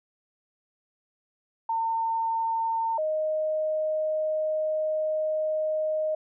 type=tone pair in turn; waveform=sine; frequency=906 / 621.6 Hz; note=A#5 / D#5; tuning=-50 / -2 cents; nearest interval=perfect fifth; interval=652 cents; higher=first; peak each=-24 dBFS; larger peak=neither; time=1.69-2.98 / 2.98-6.15 s; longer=second; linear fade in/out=5 ms; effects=none